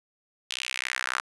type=tone with high-pass filter sweep; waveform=sawtooth; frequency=63.7 Hz; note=C2; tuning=46 cents flat; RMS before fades=-32 dBFS; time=0.5-1.2 s; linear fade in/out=0 ms; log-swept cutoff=3200 to 1300 Hz; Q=3; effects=resampled to 24000 Hz + 8-bit